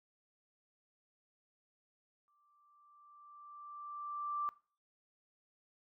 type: tone with exponential growth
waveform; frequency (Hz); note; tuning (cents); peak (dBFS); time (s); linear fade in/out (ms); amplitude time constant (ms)
sine; 1174.7; D6; 0; -33; 2.28-4.49; 0; 480
effects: noise-tail reverb RT60 0.4 s tail -20 dB re dry